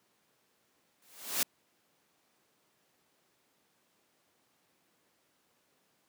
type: noise with exponential growth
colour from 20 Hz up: white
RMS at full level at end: -27 dBFS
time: 1.02-1.43 s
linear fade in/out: 2 ms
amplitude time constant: 87 ms
effects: pink hiss -72 dBFS RMS until 6.08 s + high-pass 200 Hz 12 dB/octave